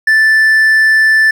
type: tone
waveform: triangle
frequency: 1760 Hz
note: A6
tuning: in tune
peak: -4 dBFS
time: 0.07-1.31 s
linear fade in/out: 5 ms
effects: none